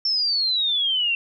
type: exponential sweep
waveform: sine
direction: down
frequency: 5420 to 2700 Hz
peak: -19 dBFS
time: 0.05-1.15 s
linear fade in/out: 2 ms
effects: none

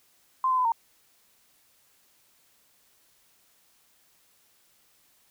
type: tone with pitch steps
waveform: sine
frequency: 1040 / 1026 / 1008 / 918 Hz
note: C6 / C6 / B5 / A#5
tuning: -11 / -34 / +35 / -27 cents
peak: -21 dBFS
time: 0.44-0.72 s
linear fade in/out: 2 ms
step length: 70 ms
effects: white hiss -64 dBFS RMS until 5.3 s

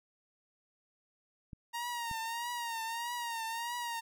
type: clicks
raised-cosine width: 5 ms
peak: -33 dBFS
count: 2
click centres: 1.532 / 2.113 s
type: tone with vibrato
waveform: sawtooth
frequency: 932.3 Hz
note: A#5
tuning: in tune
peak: -32 dBFS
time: 1.73-4.01 s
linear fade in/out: 20 ms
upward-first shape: triangle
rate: 1.6 Hz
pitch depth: 74 cents each way
effects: none

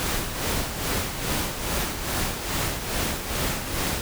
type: noise with tremolo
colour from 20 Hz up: pink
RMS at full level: -25 dBFS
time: 0-4.01 s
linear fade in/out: 0 ms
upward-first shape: sine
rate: 2.4 Hz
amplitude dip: 55%
effects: none

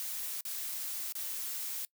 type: noise with dropouts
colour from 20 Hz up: blue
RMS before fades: -38 dBFS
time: 0-1.85 s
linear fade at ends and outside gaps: 0 ms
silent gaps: 0.408-0.452 / 1.123-1.153 s
effects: noise-tail reverb RT60 0.1 s tail -23 dB re dry

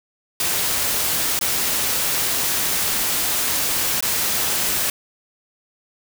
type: noise with dropouts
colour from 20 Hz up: white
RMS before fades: -21 dBFS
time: 0.4-4.9 s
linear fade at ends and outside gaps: 2 ms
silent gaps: 1.391-1.411 / 4.007-4.025 s
effects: none

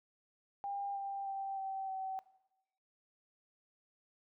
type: tone with pitch steps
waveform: sine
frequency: 800 / 790.8 / 781.7 / 772.7 / 763.9 Hz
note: G5 / G5 / G5 / G5 / G5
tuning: +35 / +15 / -5 / -25 / -45 cents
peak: -37 dBFS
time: 0.64-2.19 s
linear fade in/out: 0 ms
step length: 310 ms
effects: noise-tail reverb RT60 0.9 s tail -18 dB re dry

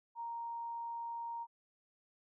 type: tone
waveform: sine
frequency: 932.3 Hz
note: A#5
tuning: in tune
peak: -39 dBFS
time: 0.15-1.47 s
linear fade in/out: 50 ms
effects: none

